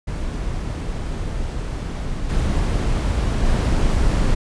brown noise with level steps, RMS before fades -25 / -19 / -17 dBFS, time 0.07-4.35 s, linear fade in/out 10 ms, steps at 2.29 / 3.45 s, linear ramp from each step 10 ms, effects resampled to 22050 Hz

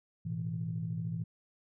sine chord, A suspended second, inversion none, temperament equal, 110 / 123.47 / 164.81 Hz, A2 / B2 / E3, 0 / 0 / 0 cents, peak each -38 / -40 / -35 dBFS, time 0.25-1.24 s, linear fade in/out 10 ms, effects tanh soft clip ceiling -24 dBFS

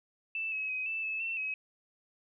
sine tone with pitch steps, 2647 / 2566 / 2524 / 2643 / 2604 / 2690 / 2551 Hz, E7 / E7 / D#7 / E7 / E7 / E7 / D#7, +7 / -47 / +24 / +4 / -22 / +34 / +43 cents, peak -32 dBFS, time 0.35-1.54 s, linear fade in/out 2 ms, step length 170 ms, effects none

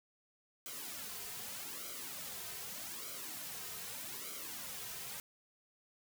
white noise with flanger, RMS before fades -45 dBFS, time 0.66-5.2 s, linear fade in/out 0 ms, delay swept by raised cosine 1.1 to 3.6 ms, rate 0.82 Hz, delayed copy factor -0.75, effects none

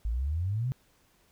sine exponential sweep, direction up, 52.3 to 134.9 Hz, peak -27 dBFS, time 0.05-0.72 s, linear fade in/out 0 ms, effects pink hiss -66 dBFS RMS until 1.31 s

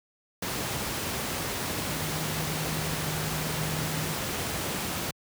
sine tone in noise, 155.6 Hz, D#3, in tune, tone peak -33 dBFS, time 1.89-4.14 s, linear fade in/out 5 ms, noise pink, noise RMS -31 dBFS, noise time 0.42-5.11 s, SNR -5 dB, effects high-pass 80 Hz 12 dB/octave

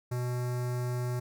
square tone with notch filter, 123.5 Hz, B2, in tune, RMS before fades -32 dBFS, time 0.11-1.2 s, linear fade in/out 10 ms, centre 3100 Hz, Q 0.87, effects none

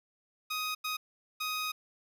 15% pulse tone bursts at uneven times, 1252 Hz, D#6, 10 cents sharp, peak -26 dBFS, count 3, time 0.5-0.75 / 0.84-0.97 / 1.4-1.72 s, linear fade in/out 10 ms, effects none

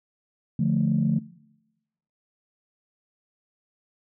sine chord, D minor, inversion none, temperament equal, 146.83 / 174.61 / 220 Hz, D3 / F3 / A3, 0 / 0 / 0 cents, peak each -24 dBFS, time 0.59-1.19 s, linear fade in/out 5 ms, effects noise-tail reverb RT60 1.0 s tail -22 dB re dry + tanh soft clip ceiling -12 dBFS

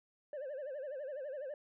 sine tone with vibrato, 557 Hz, C#5, 8 cents sharp, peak -37 dBFS, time 0.33-1.54 s, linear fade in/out 2 ms, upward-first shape sine, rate 12 Hz, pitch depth 150 cents each way, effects tanh soft clip ceiling -39 dBFS

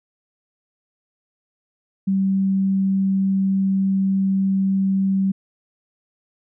sine tone, 193.1 Hz, G3, 26 cents flat, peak -16 dBFS, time 2.07-5.32 s, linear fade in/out 10 ms, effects none

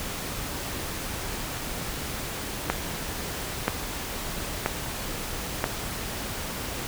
click train, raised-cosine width 0.5 ms, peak -7 dBFS, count 4, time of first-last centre 2.7-5.641 s, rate 1.02 Hz, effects pink hiss -33 dBFS RMS until 6.87 s

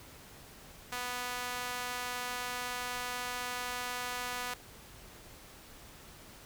sawtooth tone with high-pass filter, 246.9 Hz, B3, in tune, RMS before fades -38 dBFS, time 0.92-4.54 s, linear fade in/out 5 ms, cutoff 1000 Hz, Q 0.88, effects pink hiss -53 dBFS RMS until 6.45 s

